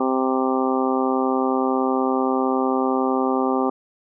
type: harmonic tone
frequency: 130.81 Hz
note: C3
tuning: in tune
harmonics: 2 / 3 / 4 / 5 / 6 / 7 / 8 / 9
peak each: -22 / -24 / -27 / -33 / -26 / -31 / -32 / -28 dBFS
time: 0-3.7 s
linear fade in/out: 5 ms
effects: none